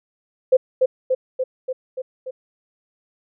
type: tone with echo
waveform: sine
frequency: 516 Hz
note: C5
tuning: 24 cents flat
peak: -9 dBFS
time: 0.52-0.57 s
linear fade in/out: 10 ms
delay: 290 ms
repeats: 6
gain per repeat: -3 dB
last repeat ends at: 2.31 s
effects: none